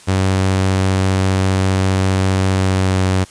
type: tone with pitch glide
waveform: sawtooth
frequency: 95 to 93.85 Hz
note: F#2 to F#2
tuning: +46 to +25 cents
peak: -9 dBFS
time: 0.07-3.25 s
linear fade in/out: 20 ms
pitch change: -21 cents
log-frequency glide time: 2.57-3.02 s
effects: white hiss -42 dBFS RMS until 3.3 s + resampled to 22050 Hz